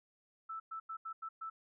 sine tone bursts at uneven times, 1318.5 Hz, E6, in tune, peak -40 dBFS, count 6, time 0.49-0.6 / 0.71-0.8 / 0.89-0.97 / 1.05-1.13 / 1.22-1.29 / 1.41-1.5 s, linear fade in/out 10 ms, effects none

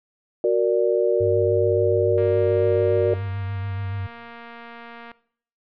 sine chord, Gb augmented, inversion none, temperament equal, 370 / 466.2 / 587.3 Hz, Gb4 / Bb4 / D5, 0 / 0 / 0 cents, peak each -20 / -20 / -22 dBFS, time 0.44-3.14 s, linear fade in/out 2 ms
sine tone with vibrato, 98 Hz, G2, in tune, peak -25 dBFS, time 1.2-4.07 s, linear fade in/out 10 ms, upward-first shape sine, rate 7 Hz, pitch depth 49 cents each way
click train, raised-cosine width 0.3 ms, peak -23 dBFS, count 688, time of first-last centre 2.18-5.116 s, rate 234 Hz
effects noise-tail reverb RT60 0.6 s tail -19 dB re dry + low-pass 2000 Hz 12 dB/octave

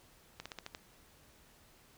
slowing click train, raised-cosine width 0.2 ms, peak -25 dBFS, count 6, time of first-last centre 0.4-0.749 s, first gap 56 ms, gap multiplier 1.11, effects pink hiss -63 dBFS RMS until 1.97 s

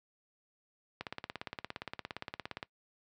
click train, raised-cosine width 0.3 ms, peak -22 dBFS, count 29, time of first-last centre 1.01-2.628 s, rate 17.3 Hz, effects noise-tail reverb RT60 0.1 s tail -21 dB re dry + high-pass 80 Hz 12 dB/octave

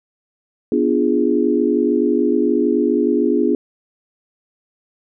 sine chord, B diminished seventh, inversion none, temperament equal with one note detuned, 246.9 / 293.7 / 346 / 415.3 Hz, B3 / D4 / F4 / Ab4, 0 / 0 / -16 / 0 cents, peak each -19 dBFS, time 0.72-3.55 s, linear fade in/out 2 ms, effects none

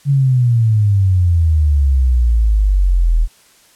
sine exponential sweep, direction down, 143.4 to 38.89 Hz, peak -9 dBFS, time 0.05-3.28 s, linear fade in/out 50 ms, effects white hiss -49 dBFS RMS until 3.75 s + low-pass 11000 Hz 12 dB/octave

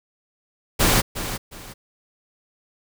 pink noise with echo, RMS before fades -17 dBFS, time 0.79-1.02 s, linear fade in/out 20 ms, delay 360 ms, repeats 2, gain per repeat -11 dB, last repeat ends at 1.74 s, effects none

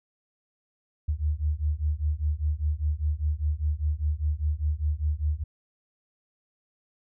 sine beating tone pair, 73.2 / 78.2 Hz, D2 / D#2, -5 / +9 cents, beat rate 5 Hz, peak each -27 dBFS, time 1.08-5.44 s, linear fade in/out 10 ms, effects none

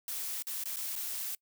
blue noise with dropouts, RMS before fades -37 dBFS, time 0.08-1.35 s, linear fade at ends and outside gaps 2 ms, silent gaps 0.424-0.469 / 0.638-0.656 / 0.761-0.768 / 0.955-0.961 s, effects noise-tail reverb RT60 0.1 s tail -25 dB re dry

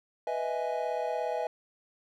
triangle chord, E major seventh, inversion second, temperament equal, 493.9 / 622.3 / 659.3 / 830.6 Hz, B4 / D#5 / E5 / G#5, 0 / 0 / 0 / 0 cents, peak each -33 dBFS, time 0.27-1.47 s, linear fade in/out 2 ms, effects none

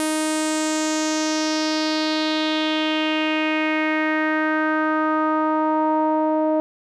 sawtooth tone with low-pass filter sweep, 311.1 Hz, D#4, in tune, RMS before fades -21 dBFS, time 0-6.6 s, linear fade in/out 0 ms, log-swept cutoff 10000 to 730 Hz, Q 3.6, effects none

